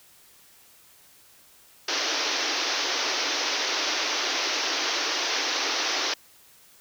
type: band-pass noise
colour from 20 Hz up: white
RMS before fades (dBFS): -27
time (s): 1.88-6.14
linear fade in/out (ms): 5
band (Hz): 270 to 6100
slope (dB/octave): 96
effects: white hiss -55 dBFS RMS until 6.8 s